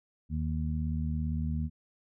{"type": "harmonic tone", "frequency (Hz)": 77.7, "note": "D#2", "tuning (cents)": -2, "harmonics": [1, 2, 3], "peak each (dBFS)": [-31, -34, -36], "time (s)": [0.29, 1.7], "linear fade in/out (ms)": 50, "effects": []}